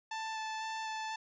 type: tone with vibrato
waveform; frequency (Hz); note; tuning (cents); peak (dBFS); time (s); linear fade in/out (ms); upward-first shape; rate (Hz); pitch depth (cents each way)
sawtooth; 880; A5; 0; -33; 0.11-1.16; 5; square; 2; 8
effects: resampled to 16000 Hz